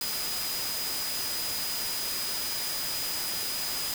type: tone in noise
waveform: sine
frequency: 4962 Hz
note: D#8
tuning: 6 cents flat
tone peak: -34 dBFS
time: 0.01-3.94 s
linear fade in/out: 2 ms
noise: white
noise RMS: -33 dBFS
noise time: 0.01-3.94 s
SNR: -4 dB
effects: none